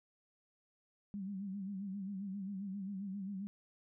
sine tone with vibrato, 196 Hz, G3, in tune, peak -39 dBFS, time 1.14-3.47 s, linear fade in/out 0 ms, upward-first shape sine, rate 7.5 Hz, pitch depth 82 cents each way, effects none

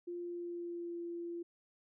sine tone with pitch glide, 349.2 to 342.6 Hz, F4 to F4, 0 to -33 cents, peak -39 dBFS, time 0.07-1.43 s, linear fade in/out 10 ms, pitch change -33 cents, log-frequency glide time 0.18-1 s, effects none

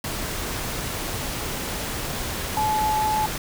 sine tone in noise, 859 Hz, A5, 42 cents flat, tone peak -20 dBFS, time 2.57-3.26 s, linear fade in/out 2 ms, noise pink, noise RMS -29 dBFS, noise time 0.04-3.38 s, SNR +6 dB, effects none

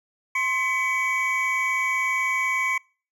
triangle tone cluster, 1053 / 2014 / 2264 Hz, C6 / B6 / C#7, +11 / +33 / +36 cents, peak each -26 / -27 / -22 dBFS, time 0.35-2.78 s, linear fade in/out 5 ms, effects noise-tail reverb RT60 0.4 s tail -26 dB re dry

